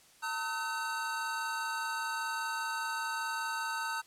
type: tone cluster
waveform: square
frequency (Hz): 907 / 1278 / 1520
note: A#5 / D#6 / F#6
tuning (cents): -48 / +46 / +46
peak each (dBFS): -38 / -40 / -38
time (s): 0.22-4.02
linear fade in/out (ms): 20
effects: white hiss -61 dBFS RMS until 4.06 s + low-pass 11000 Hz 12 dB/octave